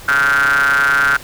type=ring-modulated tone; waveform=square; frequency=69.3 Hz; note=C#2; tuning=in tune; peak=-9 dBFS; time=0.08-1.17 s; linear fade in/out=5 ms; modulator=1470 Hz; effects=pink hiss -36 dBFS RMS until 1.23 s